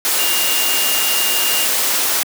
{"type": "tone in noise", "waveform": "sine", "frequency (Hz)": 2822, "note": "F7", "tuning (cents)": 17, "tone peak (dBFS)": -21, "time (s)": [0.19, 1.65], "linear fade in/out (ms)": 0, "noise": "white", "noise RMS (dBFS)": -17, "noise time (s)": [0.05, 2.23], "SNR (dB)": -7, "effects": ["high-pass 300 Hz 12 dB/octave"]}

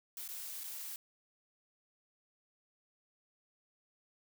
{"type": "noise with dropouts", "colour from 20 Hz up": "blue", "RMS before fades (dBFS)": -44, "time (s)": [0.17, 0.96], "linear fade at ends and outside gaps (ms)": 1, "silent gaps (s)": [[0.278, 0.288], [0.636, 0.64]], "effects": []}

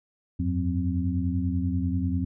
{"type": "tone cluster", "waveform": "sine", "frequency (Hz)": [86.1, 96.3, 180.7, 261.7], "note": ["F2", "G2", "F#3", "C4"], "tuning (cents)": [-24, -30, -41, 0], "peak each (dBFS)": [-27, -32, -30, -29], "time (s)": [0.39, 2.25], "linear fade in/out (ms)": 10, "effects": []}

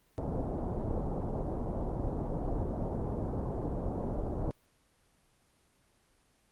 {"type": "low-pass noise", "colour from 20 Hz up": "pink", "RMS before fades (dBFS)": -34, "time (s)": [0.18, 4.51], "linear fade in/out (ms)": 0, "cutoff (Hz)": 790, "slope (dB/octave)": 24, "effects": ["pink hiss -69 dBFS RMS until 6.51 s", "Opus 24 kbps"]}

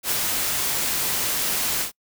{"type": "noise with ADSR envelope", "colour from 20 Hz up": "white", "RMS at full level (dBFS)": -21, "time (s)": [0.03, 1.92], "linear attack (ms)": 85, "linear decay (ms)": 8, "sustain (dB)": -3, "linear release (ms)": 110, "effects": ["noise-tail reverb RT60 0.1 s tail -26 dB re dry"]}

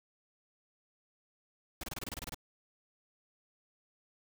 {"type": "noise bursts", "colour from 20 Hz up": "pink", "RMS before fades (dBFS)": -41, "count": 11, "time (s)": [1.81, 2.345], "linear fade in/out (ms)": 2, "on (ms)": 25, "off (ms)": 26, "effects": []}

